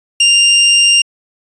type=tone; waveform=sawtooth; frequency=2794 Hz; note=F7; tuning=in tune; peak=-3 dBFS; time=0.2-1.02 s; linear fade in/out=5 ms; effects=resampled to 22050 Hz